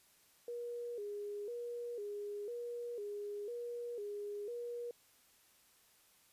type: tone with vibrato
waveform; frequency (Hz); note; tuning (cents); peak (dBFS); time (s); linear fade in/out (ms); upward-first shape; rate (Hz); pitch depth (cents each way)
sine; 443.5; A4; +14; -40; 0.48-4.91; 2; square; 1; 130
effects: white hiss -68 dBFS RMS until 6.32 s + resampled to 32000 Hz